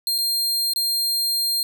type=tone with dropouts; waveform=sawtooth; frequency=4200 Hz; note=C8; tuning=6 cents sharp; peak=-17 dBFS; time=0.07-1.63 s; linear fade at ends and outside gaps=1 ms; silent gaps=0.181-0.185 / 0.735-0.76 s; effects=none